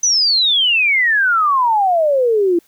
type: exponential sweep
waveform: sine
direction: down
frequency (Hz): 6140 to 332.3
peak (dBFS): -11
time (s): 0.03-2.59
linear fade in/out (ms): 5
effects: white hiss -55 dBFS RMS until 2.67 s

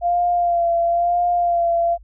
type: tone with vibrato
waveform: sine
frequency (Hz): 692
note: F5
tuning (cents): -16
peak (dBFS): -15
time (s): 0.01-1.98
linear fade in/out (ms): 50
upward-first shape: sine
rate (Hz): 1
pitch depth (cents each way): 30
effects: added 50 Hz sine -42 dBFS peak until 2.03 s

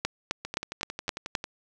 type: two click trains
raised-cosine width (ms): 0.2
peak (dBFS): -17 / -9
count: 12 / 6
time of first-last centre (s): 0.45-1.441 / 0.05-1.352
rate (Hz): 11.1 / 3.84
effects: none

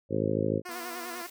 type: harmonic tone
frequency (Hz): 53.4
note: G#1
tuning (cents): +49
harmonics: 2 / 3 / 4 / 5 / 6 / 7 / 8 / 9 / 10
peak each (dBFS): -34 / -34 / -34 / -34 / -34 / -34 / -34 / -34 / -34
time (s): 0.09-0.62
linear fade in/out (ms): 50
type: tone with vibrato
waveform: 10% pulse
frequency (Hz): 349.2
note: F4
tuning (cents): 0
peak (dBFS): -29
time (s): 0.65-1.27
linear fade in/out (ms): 10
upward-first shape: sine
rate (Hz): 10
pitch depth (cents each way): 69
type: tone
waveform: 10% pulse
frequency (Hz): 242.6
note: B3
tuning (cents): -31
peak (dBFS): -35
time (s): 0.69-1.22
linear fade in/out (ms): 0
type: high-pass noise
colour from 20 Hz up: white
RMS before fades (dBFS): -46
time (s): 0.71-1.3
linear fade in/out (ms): 5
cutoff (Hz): 230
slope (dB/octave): 48
effects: none

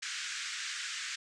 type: band-pass noise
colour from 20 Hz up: pink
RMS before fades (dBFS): -39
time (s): 0.02-1.16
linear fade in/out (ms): 10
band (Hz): 1400 to 7900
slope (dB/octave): 48
effects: none

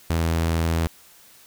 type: tone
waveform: sawtooth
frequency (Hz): 82.4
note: E2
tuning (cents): 0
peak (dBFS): -16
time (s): 0.1-0.87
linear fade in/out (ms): 0
effects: white hiss -51 dBFS RMS until 1.46 s

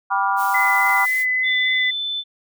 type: chord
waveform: sine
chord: G dominant seventh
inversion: none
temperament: just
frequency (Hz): 784 / 980 / 1176 / 1411.2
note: G5 / B5 / D6 / F6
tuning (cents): 0 / -14 / +2 / +18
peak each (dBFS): -22 / -21 / -23 / -24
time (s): 0.1-1.06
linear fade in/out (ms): 20
type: noise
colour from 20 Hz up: blue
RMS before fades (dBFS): -34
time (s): 0.36-1.26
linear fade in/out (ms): 50
type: tone with vibrato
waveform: sine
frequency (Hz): 2020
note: B6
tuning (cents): +39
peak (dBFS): -17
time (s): 0.54-1.91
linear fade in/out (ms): 10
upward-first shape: triangle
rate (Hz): 3.6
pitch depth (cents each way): 11
type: tone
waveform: sine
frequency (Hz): 3520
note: A7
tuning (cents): 0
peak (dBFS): -22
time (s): 1.43-2.24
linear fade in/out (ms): 50
effects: none

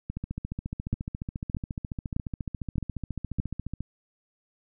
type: two click trains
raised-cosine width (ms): 5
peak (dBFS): -20 / -14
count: 54 / 5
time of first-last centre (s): 0.1-3.806 / 0.93-3.399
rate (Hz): 14.3 / 1.62
effects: none

